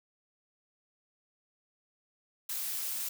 blue noise with amplitude modulation, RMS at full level -34 dBFS, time 2.49-3.09 s, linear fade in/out 5 ms, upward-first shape sine, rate 259 Hz, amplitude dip 35%, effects none

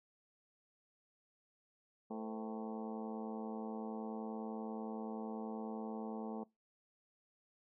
harmonic tone with a mistuned harmonic, 110.4 Hz, A2, 6 cents sharp, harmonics 2 / 3 / 4 / 5 / 6 / 7 / 8 / 9 / 10, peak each -43 / -52 / -47 / -53 / -54 / -51 / -54 / -61 / -60 dBFS, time 2.1-6.44 s, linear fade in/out 10 ms, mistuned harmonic 5, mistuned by -100 cents, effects noise-tail reverb RT60 0.2 s tail -22 dB re dry

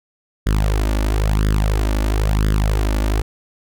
sawtooth tone with flanger, 52.1 Hz, G#1, 6 cents sharp, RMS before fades -17 dBFS, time 0.46-3.22 s, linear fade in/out 10 ms, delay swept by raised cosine 0.59 to 3.49 ms, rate 0.99 Hz, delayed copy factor +0.8, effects none

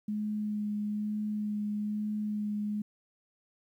sine tone with vibrato, 210 Hz, G#3, 19 cents sharp, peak -30 dBFS, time 0.08-2.82 s, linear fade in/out 5 ms, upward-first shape sine, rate 1.1 Hz, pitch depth 13 cents each way, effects 11-bit

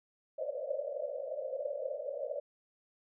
pink band-pass noise, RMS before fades -38 dBFS, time 0.38-2.4 s, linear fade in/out 10 ms, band 520 to 610 Hz, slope 96 dB/octave, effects none

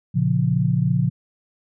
sine chord, Bb minor, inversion none, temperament just, 116.54 / 139.85 / 174.81 Hz, Bb2 / Db3 / F3, 0 / +16 / +2 cents, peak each -22 / -20 / -21 dBFS, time 0.14-1.1 s, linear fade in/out 20 ms, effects none

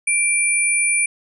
sine tone pair together, 2355 / 9406 Hz, D7 / D9, +4 / +2 cents, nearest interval 2 octaves, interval 2398 cents, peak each -18 dBFS, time 0.07-1.06 s, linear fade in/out 5 ms, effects none

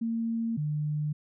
sine tone pair in turn, 228.5 / 150.01 Hz, A#3 / D3, -34 / +37 cents, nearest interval perfect fifth, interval 729 cents, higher first, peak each -27 dBFS, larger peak neither, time 0.01-0.57 / 0.57-1.13 s, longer neither, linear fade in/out 10 ms, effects none

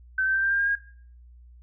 sine tone with pitch steps, 1536 / 1551.2 / 1566.5 / 1581.9 / 1597.5 / 1613.3 / 1629.2 Hz, G6 / G6 / G6 / G6 / G6 / G6 / G#6, -36 / -19 / -2 / +15 / +32 / +49 / -34 cents, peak -21 dBFS, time 0.18-0.754 s, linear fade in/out 5 ms, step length 82 ms, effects noise-tail reverb RT60 0.5 s tail -17 dB re dry + added 60 Hz sine -47 dBFS peak until 1.62 s

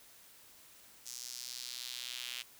square tone with high-pass filter sweep, 61.74 Hz, B1, in tune, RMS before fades -44 dBFS, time 1.05-2.43 s, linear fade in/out 20 ms, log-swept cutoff 6100 to 2900 Hz, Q 2.2, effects white hiss -59 dBFS RMS until 2.59 s

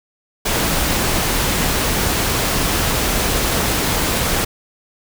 pink noise, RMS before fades -18 dBFS, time 0.45-4.45 s, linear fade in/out 10 ms, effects none

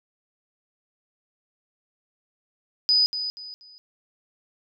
sine tone with echo, 4978 Hz, D#8, in tune, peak -16 dBFS, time 2.89-3.06 s, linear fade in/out 0 ms, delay 240 ms, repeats 3, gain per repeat -10 dB, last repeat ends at 3.78 s, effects none

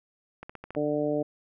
clicks, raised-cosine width 0.5 ms, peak -25 dBFS, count 6, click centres 0.43 / 0.495 / 0.553 / 0.64 / 0.706 / 0.75 s
harmonic tone, 148.6 Hz, D3, 21 cents sharp, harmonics 1 / 2 / 3 / 4 / 5, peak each -37 / -29 / -30 / -29 / -40 dBFS, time 0.76-1.23 s, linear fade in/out 10 ms
effects none

